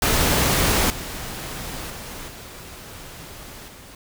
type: noise with level steps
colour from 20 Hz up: pink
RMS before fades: -19 / -32 / -35 / -39 / -43 dBFS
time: 0.02-3.95 s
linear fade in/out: 2 ms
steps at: 0.9 / 1.9 / 2.28 / 3.68 s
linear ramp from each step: 2 ms
effects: none